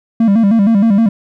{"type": "tone with vibrato", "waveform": "triangle", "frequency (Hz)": 212.7, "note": "G#3", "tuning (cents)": 42, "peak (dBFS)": -5, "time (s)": [0.2, 1.09], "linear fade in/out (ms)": 5, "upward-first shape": "square", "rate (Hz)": 6.4, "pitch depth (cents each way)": 120, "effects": []}